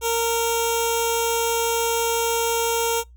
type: tone with notch filter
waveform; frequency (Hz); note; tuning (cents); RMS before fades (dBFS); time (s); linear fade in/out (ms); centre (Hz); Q
10% pulse; 462; A#4; -16; -22; 0.01-3.04; 50; 1800; 0.65
effects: noise-tail reverb RT60 0.2 s tail -26 dB re dry + added 60 Hz sine -44 dBFS peak until 3.16 s